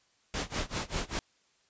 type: noise with tremolo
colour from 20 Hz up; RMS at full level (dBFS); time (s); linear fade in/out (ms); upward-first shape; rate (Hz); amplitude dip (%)
pink; -31; 0.34-1.19; 0; sine; 5.1; 95
effects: white hiss -69 dBFS RMS until 1.69 s + resampled to 16000 Hz